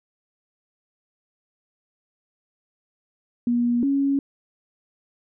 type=tone pair in turn; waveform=sine; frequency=239.8 / 277.3 Hz; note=A#3 / C#4; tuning=+49 / +1 cents; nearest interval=minor third; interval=252 cents; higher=second; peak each=-18 dBFS; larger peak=neither; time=3.47-3.83 / 3.83-4.19 s; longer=neither; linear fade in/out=2 ms; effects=none